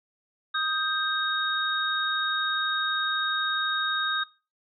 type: tone cluster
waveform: sine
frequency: 1249 / 1581 / 3737 Hz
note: D#6 / G6 / A#7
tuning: +6 / +14 / +4 cents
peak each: -29 dBFS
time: 0.54-4.24 s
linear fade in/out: 10 ms
effects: noise-tail reverb RT60 0.3 s tail -19 dB re dry